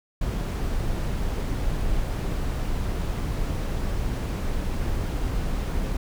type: noise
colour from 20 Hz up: brown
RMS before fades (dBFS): -26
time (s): 0.21-5.97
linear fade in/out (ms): 5
effects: none